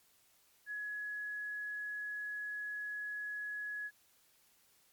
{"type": "tone", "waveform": "sine", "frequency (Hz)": 1684, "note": "G#6", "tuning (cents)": 24, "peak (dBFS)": -38, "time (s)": [0.66, 3.91], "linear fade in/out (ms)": 50, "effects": ["white hiss -69 dBFS RMS until 4.92 s", "MP3 96 kbps"]}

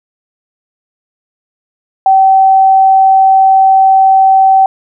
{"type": "tone", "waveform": "sine", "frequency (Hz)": 769, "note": "G5", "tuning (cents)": -33, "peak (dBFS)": -3, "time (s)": [2.06, 4.66], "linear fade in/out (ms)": 2, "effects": []}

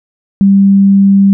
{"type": "tone", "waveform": "sine", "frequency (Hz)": 196.9, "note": "G3", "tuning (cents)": 8, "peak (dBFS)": -3, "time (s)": [0.41, 1.33], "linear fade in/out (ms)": 0, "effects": []}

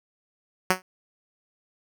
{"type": "tone with exponential decay", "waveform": "5% pulse", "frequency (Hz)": 185.4, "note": "F#3", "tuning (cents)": 4, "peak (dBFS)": -4, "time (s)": [0.7, 0.82], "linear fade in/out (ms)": 2, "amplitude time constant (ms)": 24, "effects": []}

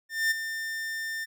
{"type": "tone with ADSR envelope", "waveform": "45% pulse", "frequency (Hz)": 1800, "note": "A6", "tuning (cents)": 39, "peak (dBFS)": -21, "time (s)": [0.09, 1.26], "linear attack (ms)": 220, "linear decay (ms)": 16, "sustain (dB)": -10, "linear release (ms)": 28, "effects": []}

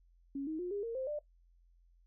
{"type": "tone with pitch steps", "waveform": "sine", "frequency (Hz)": [277.2, 314.8, 357.4, 405.8, 460.8, 523.3, 594.2], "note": ["C#4", "D#4", "F4", "G#4", "A#4", "C5", "D5"], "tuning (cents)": [0, 20, 40, -40, -20, 0, 20], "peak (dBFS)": -35, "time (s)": [0.35, 1.19], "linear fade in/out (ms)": 5, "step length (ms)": 120, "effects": ["noise-tail reverb RT60 0.1 s tail -17 dB re dry", "added 43 Hz sine -63 dBFS peak until 2.06 s"]}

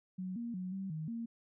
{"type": "tone with pitch steps", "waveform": "sine", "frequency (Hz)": [185.1, 235.1, 183.7, 192.9, 156.9, 231.1], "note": ["F#3", "A#3", "F#3", "G3", "D#3", "A#3"], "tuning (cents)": [1, 15, -12, -28, 15, -15], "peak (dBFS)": -37, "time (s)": [0.18, 1.26], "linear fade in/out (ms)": 10, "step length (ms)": 180, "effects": []}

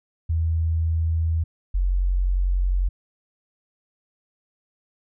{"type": "tone pair in turn", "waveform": "sine", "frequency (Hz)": [81.5, 45.56], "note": ["E2", "F#1"], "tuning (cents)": [-19, -26], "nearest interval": "minor seventh", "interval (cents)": 1007, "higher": "first", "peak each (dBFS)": [-19, -18], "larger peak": "second", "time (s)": [[0.29, 1.44], [1.74, 2.89]], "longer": "neither", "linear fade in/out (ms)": 10, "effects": []}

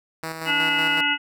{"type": "tone with tremolo", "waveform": "5% pulse", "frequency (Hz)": 161.4, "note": "E3", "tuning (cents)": -36, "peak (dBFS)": -17, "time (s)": [0.23, 1.01], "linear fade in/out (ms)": 2, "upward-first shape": "square", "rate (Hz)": 5.4, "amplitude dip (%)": 40}
{"type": "harmonic tone", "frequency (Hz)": 289.9, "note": "D4", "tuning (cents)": -22, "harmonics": [1, 3, 5, 7, 9, 10], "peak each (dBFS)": [-32, -29, -24, -25, -26, -24], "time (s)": [0.45, 1.18], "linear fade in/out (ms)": 50}
{"effects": []}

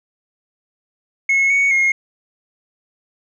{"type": "tone with pitch steps", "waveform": "sine", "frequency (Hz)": [2181, 2226, 2148], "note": ["C#7", "C#7", "C7"], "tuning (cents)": [-29, 7, 45], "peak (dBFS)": -10, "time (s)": [1.29, 1.92], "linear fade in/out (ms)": 5, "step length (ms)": 210, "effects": ["tanh soft clip ceiling -11 dBFS"]}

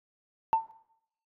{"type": "tone with exponential decay", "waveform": "sine", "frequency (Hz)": 896, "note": "A5", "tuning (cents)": 31, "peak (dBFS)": -16, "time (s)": [0.53, 0.71], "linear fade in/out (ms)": 0, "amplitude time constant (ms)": 38, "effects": ["noise-tail reverb RT60 0.7 s tail -17 dB re dry", "tanh soft clip ceiling -15 dBFS"]}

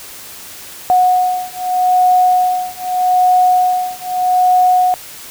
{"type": "beating tone pair", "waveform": "sine", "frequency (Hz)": [731, 731.81], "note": ["F#5", "F#5"], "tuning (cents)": [-21, -19], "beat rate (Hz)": 0.81, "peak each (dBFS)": -13, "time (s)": [0.9, 4.94], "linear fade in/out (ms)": 0, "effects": ["white hiss -33 dBFS RMS until 5.3 s"]}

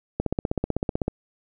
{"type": "click train", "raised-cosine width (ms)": 2, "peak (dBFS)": -10, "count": 15, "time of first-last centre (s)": [0.2, 1.081], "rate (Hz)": 15.9, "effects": []}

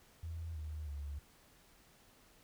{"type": "tone with pitch steps", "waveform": "sine", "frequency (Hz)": [82.41, 76.89, 71.74], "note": ["E2", "D#2", "D2"], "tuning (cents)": [0, -20, -40], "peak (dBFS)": -40, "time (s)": [0.23, 1.19], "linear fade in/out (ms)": 5, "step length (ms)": 320, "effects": ["pink hiss -65 dBFS RMS until 2.43 s"]}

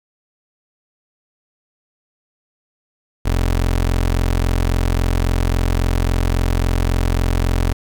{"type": "tone", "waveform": "25% pulse", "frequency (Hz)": 43.65, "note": "F1", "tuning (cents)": 0, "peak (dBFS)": -11, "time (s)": [3.25, 7.73], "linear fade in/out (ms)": 10, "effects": ["8-bit"]}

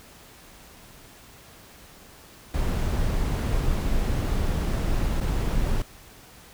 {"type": "noise with dropouts", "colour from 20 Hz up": "brown", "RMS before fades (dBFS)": -24, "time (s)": [2.54, 5.82], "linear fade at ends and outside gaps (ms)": 2, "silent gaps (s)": [5.203, 5.211], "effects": ["pink hiss -49 dBFS RMS until 6.53 s"]}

